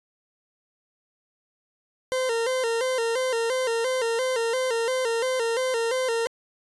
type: tone with vibrato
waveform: 40% pulse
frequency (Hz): 486.7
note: B4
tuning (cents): -25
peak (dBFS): -22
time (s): 2.12-6.27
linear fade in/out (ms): 0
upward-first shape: square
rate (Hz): 2.9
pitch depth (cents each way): 100
effects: resampled to 24000 Hz